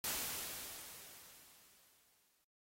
white noise with exponential decay, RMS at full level -38 dBFS, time 0.04-2.44 s, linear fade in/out 1 ms, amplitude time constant 520 ms, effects AAC 48 kbps

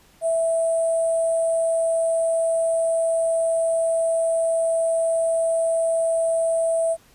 sine tone with sample-and-hold, 659.3 Hz, E5, in tune, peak -18 dBFS, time 0.21-6.97 s, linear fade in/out 50 ms, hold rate 8820 Hz, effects pink hiss -55 dBFS RMS until 7.14 s + resampled to 32000 Hz

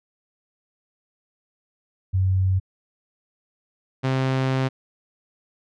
sine / sawtooth tone pair in turn, 94.2 / 131.84 Hz, F#2 / C3, +32 / +14 cents, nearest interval tritone, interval 582 cents, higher second, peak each -17 / -16 dBFS, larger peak second, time 2.13-2.6 / 4.03-4.69 s, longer second, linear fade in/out 20 ms, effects low-pass 4000 Hz 12 dB/octave

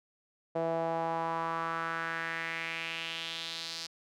sawtooth tone with band-pass filter sweep, 164.81 Hz, E3, in tune, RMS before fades -35 dBFS, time 0.55-3.87 s, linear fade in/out 10 ms, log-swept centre 600 to 4800 Hz, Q 3.2, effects none

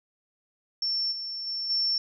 sine tone with level steps, 5420 Hz, E8, 47 cents sharp, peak -25 / -32 / -29 / -23 dBFS, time 0.82-1.98 s, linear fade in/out 2 ms, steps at 1.11 / 1.46 / 1.69 s, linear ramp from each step 20 ms, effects none

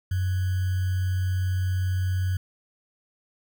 sine tone with sample-and-hold, 92.5 Hz, F#2, in tune, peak -22 dBFS, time 0.11-2.37 s, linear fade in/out 5 ms, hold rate 1575 Hz, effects none

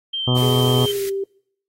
sine tone with vibrato, 3136 Hz, G7, in tune, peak -22 dBFS, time 0.13-0.92 s, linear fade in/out 10 ms, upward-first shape sine, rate 7.4 Hz, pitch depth 10 cents each way
harmonic tone, 124.9 Hz, B2, 20 cents sharp, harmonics 1 / 2 / 3 / 4 / 5 / 6 / 7 / 8 / 9 / 10, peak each -17 / -23 / -27 / -29 / -31 / -33 / -34 / -35 / -36 / -37 dBFS, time 0.27-0.86 s, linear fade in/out 10 ms
white band-stop noise, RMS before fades -33 dBFS, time 0.36-1.1 s, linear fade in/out 10 ms, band 160 to 1600 Hz, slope 24 dB/octave
sine tone with pitch glide, 415.3 to 392 Hz, G#4 to G4, 0 to 0 cents, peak -21 dBFS, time 0.42-1.24 s, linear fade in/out 5 ms, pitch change -100 cents, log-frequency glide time 0.82-1.05 s
effects noise-tail reverb RT60 0.7 s tail -26 dB re dry + AAC 48 kbps

